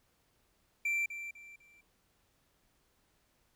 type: tone with echo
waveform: triangle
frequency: 2349 Hz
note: D7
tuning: in tune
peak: -28 dBFS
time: 0.85-1.06 s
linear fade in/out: 5 ms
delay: 250 ms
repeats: 3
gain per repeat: -10 dB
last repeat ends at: 1.81 s
effects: pink hiss -73 dBFS RMS until 3.55 s